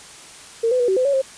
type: tone with pitch steps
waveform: sine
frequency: 457.8 / 505 / 485.8 / 381.1 / 510 / 560 / 533 Hz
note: A#4 / B4 / B4 / G4 / C5 / C#5 / C5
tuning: -31 / +39 / -29 / -49 / -44 / +18 / +32 cents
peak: -15 dBFS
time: 0.63-1.218 s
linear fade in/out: 10 ms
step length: 84 ms
effects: white hiss -41 dBFS RMS until 1.37 s + resampled to 22050 Hz